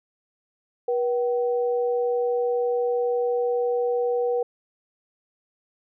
sine tone pair together, 483 / 765 Hz, B4 / G5, -39 / -42 cents, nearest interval minor sixth, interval 797 cents, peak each -21 / -31 dBFS, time 0.88-4.43 s, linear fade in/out 5 ms, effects none

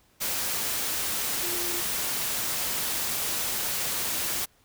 sine tone in noise, 349.2 Hz, F4, in tune, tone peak -36 dBFS, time 1.42-1.82 s, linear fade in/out 20 ms, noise white, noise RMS -29 dBFS, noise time 0.2-4.46 s, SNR -10 dB, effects pink hiss -63 dBFS RMS until 4.64 s

